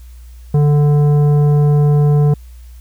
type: tone with tanh clipping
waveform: sine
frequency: 146.83 Hz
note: D3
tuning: in tune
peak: -10 dBFS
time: 0.54-2.34 s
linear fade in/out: 5 ms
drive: 11 dB
effects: added 60 Hz sine -33 dBFS peak until 2.8 s + white hiss -52 dBFS RMS until 2.8 s